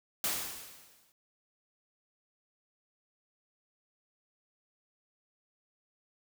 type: noise with exponential decay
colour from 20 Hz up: white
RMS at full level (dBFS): -30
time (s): 0.24-1.12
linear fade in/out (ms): 1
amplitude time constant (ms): 190
effects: none